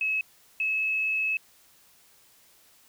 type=tone pair in turn; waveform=sine; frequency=2577 / 2588 Hz; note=E7 / E7; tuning=-40 / -32 cents; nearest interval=unison; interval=8 cents; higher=second; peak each=-24 dBFS; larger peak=neither; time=0.01-0.21 / 0.6-1.37 s; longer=second; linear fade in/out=2 ms; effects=white hiss -59 dBFS RMS until 2.88 s